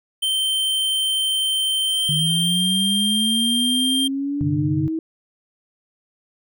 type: tone with pitch glide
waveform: square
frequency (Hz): 3114 to 3185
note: G7 to G7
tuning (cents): -12 to +27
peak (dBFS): -19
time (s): 0.22-4.08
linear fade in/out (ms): 10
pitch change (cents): +39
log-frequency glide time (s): 1.84-2.63
type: linear sweep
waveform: sine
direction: up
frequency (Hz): 150.7 to 323.8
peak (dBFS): -21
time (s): 2.09-4.99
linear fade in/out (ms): 2
type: chord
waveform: sine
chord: G suspended fourth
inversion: none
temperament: equal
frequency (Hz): 98 / 130.81 / 146.83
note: G2 / C3 / D3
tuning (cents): 0 / 0 / 0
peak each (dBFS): -27 / -27 / -21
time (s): 4.41-4.88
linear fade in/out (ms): 0
effects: none